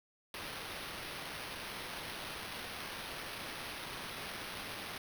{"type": "noise with sample-and-hold", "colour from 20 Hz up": "white", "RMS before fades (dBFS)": -44, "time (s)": [0.34, 4.98], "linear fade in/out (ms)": 2, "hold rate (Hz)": 7350, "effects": []}